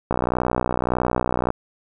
click train, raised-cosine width 1 ms, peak -6 dBFS, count 87, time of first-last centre 0.11-1.504 s, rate 61.7 Hz, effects none

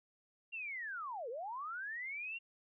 sine linear two-way sweep, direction down then up, 2794 to 436.3 to 2794 Hz, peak -40 dBFS, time 0.52-2.39 s, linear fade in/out 20 ms, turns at 1.29 s, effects none

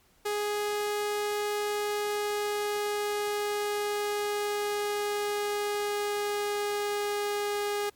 sawtooth tone with pitch glide, 415.3 to 411.2 Hz, G#4 to G#4, 0 to -17 cents, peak -24 dBFS, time 0.25-7.9 s, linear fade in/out 10 ms, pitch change -17 cents, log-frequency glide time 1.56-7.62 s, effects pink hiss -64 dBFS RMS until 7.95 s + MP3 96 kbps

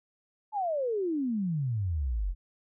sine exponential sweep, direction down, 880 to 41.2 Hz, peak -27 dBFS, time 0.52-2.35 s, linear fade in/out 50 ms, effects none

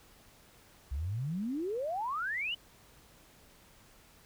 sine exponential sweep, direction up, 62.6 to 3061 Hz, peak -32 dBFS, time 0.91-2.55 s, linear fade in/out 10 ms, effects pink hiss -60 dBFS RMS until 4.25 s

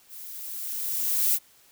violet noise with level ramp, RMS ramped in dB -43 to -21 dBFS, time 0.08-1.39 s, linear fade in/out 50 ms, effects white hiss -58 dBFS RMS until 1.71 s

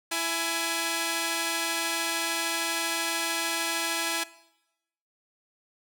5% pulse tone pair together, 332.3 / 837.3 Hz, E4 / G#5, +14 / +14 cents, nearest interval octave + major third, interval 1600 cents, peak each -18 dBFS, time 0.11-4.24 s, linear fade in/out 10 ms, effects noise-tail reverb RT60 0.9 s tail -19 dB re dry

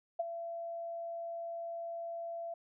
sine tone with ADSR envelope, 675 Hz, E5, 41 cents sharp, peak -28 dBFS, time 0.19-2.54 s, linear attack 10 ms, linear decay 23 ms, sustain -10 dB, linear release 5 ms, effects none

